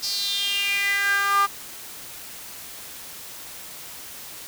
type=tone with high-pass filter sweep; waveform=sawtooth; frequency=400 Hz; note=G4; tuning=35 cents sharp; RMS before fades=-23 dBFS; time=0.02-1.47 s; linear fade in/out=20 ms; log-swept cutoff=5000 to 1100 Hz; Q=6.6; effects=white hiss -39 dBFS RMS until 4.47 s